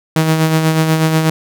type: tone with tremolo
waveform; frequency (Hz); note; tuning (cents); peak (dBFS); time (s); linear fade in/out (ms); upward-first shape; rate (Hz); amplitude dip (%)
sawtooth; 159.1; D#3; +39; -5; 0.16-1.3; 2; sine; 8.2; 45
effects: none